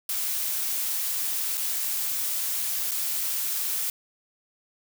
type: noise with dropouts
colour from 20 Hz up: blue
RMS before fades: -28 dBFS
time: 0.09-3.9 s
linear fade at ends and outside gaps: 2 ms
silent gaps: 1.573-1.577 / 2.911-2.916 s
effects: none